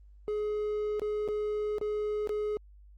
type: tone with dropouts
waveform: triangle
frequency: 421.4 Hz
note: G#4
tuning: 25 cents sharp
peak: -27 dBFS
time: 0.28-2.57 s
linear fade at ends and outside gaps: 0 ms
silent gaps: 0.996-1.018 / 1.278-1.286 / 1.783-1.813 / 2.273-2.293 s
effects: added 50 Hz sine -51 dBFS peak until 2.97 s + Opus 24 kbps